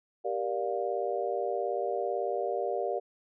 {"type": "chord", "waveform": "sine", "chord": "G minor seventh", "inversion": "none", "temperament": "just", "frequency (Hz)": [392, 470.4, 588, 705.6], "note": ["G4", "Bb4", "D5", "F5"], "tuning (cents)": [0, 16, 2, 18], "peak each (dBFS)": -34, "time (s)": [0.24, 3], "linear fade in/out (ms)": 20, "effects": []}